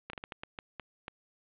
slowing click train, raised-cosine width 0.3 ms, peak -23 dBFS, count 9, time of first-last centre 0.1-1.081 s, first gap 33 ms, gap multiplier 1.36, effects resampled to 8000 Hz + 9-bit

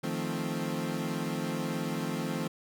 30% pulse chord, F dominant seventh, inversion third, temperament equal with one note detuned, 155.56 / 174.01 / 220 / 261.6 Hz, Eb3 / F3 / A3 / C4, 0 / -6 / 0 / 0 cents, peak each -34 dBFS, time 0.03-2.48 s, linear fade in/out 10 ms, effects none

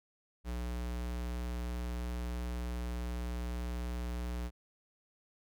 square tone, 60.2 Hz, B1, 44 cents flat, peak -36 dBFS, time 0.44-4.51 s, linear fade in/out 50 ms, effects none

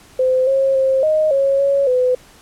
sine tone with pitch steps, 515 / 539 / 531 / 621 / 548 / 556 / 504 Hz, C5 / C#5 / C5 / D#5 / C#5 / C#5 / B4, -28 / -49 / +25 / -3 / -20 / +5 / +35 cents, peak -12 dBFS, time 0.19-2.15 s, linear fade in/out 5 ms, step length 280 ms, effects pink hiss -46 dBFS RMS until 2.41 s + low-pass 12000 Hz 12 dB/octave

